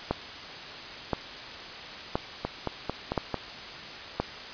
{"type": "two click trains", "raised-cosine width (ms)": 1, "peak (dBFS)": [-14, -11], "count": [5, 5], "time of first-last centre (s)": [[2.45, 3.343], [0.11, 4.2]], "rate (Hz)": [4.48, 0.978], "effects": ["white hiss -40 dBFS RMS until 4.53 s", "resampled to 11025 Hz"]}